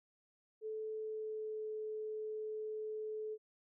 sine tone with pitch glide, 435.4 to 431.6 Hz, A4 to A4, -18 to -33 cents, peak -39 dBFS, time 0.61-3.38 s, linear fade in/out 50 ms, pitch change -15 cents, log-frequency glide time 0.95-1.72 s, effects none

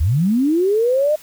sine linear sweep, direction up, 65.1 to 622.3 Hz, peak -13 dBFS, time 0-1.16 s, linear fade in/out 10 ms, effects white hiss -44 dBFS RMS until 1.22 s

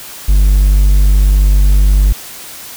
triangle tone, 49.3 Hz, G1, 11 cents sharp, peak -3 dBFS, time 0.28-2.13 s, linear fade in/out 10 ms, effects white hiss -30 dBFS RMS until 2.76 s

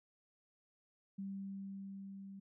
sine tone with level ramp, 195.6 Hz, G3, 4 cents flat, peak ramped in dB -40 to -48 dBFS, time 1.18-2.4 s, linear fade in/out 10 ms, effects none

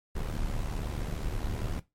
brown noise with amplitude modulation, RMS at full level -29 dBFS, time 0.15-1.8 s, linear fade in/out 10 ms, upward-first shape sine, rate 75.1 Hz, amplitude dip 70%, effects noise-tail reverb RT60 0.2 s tail -17 dB re dry + MP3 64 kbps

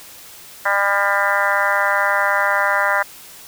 harmonic tone with a mistuned harmonic, 200.3 Hz, G3, 38 cents sharp, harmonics 3 / 4 / 5 / 6 / 7 / 8 / 9 / 10, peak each -23 / -24 / -22 / -25 / -22 / -22 / -23 / -25 dBFS, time 0.65-3.03 s, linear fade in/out 10 ms, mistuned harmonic 10, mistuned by -21 cents, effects white hiss -40 dBFS RMS until 3.47 s

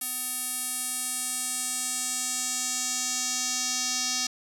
square tone with band-pass filter sweep, 251.9 Hz, B3, 34 cents sharp, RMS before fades -30 dBFS, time 0.01-4.27 s, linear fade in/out 5 ms, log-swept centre 11000 to 5700 Hz, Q 2.8, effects none

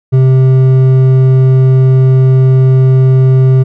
triangle tone with hard clipping, 130.81 Hz, C3, in tune, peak -5 dBFS, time 0.12-3.64 s, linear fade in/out 20 ms, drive 10 dB, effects none

